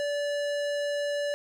sine tone with hard clipping, 579 Hz, D5, 25 cents flat, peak -29 dBFS, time 0-1.34 s, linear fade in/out 0 ms, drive 18 dB, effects none

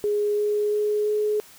sine tone with pitch steps, 415.3 / 417.7 / 420.1 / 422.6 Hz, G#4 / G#4 / G#4 / G#4, 0 / +10 / +20 / +30 cents, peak -20 dBFS, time 0.04-1.4 s, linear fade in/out 0 ms, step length 340 ms, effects white hiss -49 dBFS RMS until 1.58 s

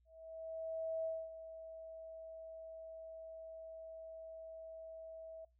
sine tone with ADSR envelope, 648 Hz, E5, 30 cents flat, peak -36 dBFS, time 0.05-5.45 s, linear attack 1000 ms, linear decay 240 ms, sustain -12 dB, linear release 6 ms, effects noise-tail reverb RT60 0.2 s tail -22 dB re dry + added 60 Hz sine -70 dBFS peak until 5.59 s

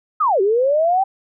sine linear two-way sweep, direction down then up, 1318.5 to 372 to 789 Hz, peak -13 dBFS, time 0.2-1.04 s, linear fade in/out 10 ms, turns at 0.41 s, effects none

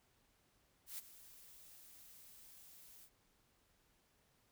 blue noise with ADSR envelope, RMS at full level -45 dBFS, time 0.86-3.1 s, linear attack 120 ms, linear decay 25 ms, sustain -15 dB, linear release 65 ms, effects pink hiss -75 dBFS RMS until 4.51 s

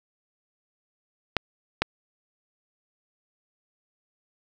clicks, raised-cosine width 0.3 ms, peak -5 dBFS, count 2, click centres 1.367 / 1.82 s, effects none

